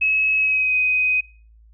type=tone with pitch glide; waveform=sine; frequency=2572 to 2509 Hz; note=E7 to D#7; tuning=-43 to +14 cents; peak=-16 dBFS; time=0.01-1.21 s; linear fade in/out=10 ms; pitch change=-43 cents; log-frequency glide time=0.36-0.75 s; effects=noise-tail reverb RT60 0.4 s tail -23 dB re dry + added 55 Hz sine -47 dBFS peak until 1.73 s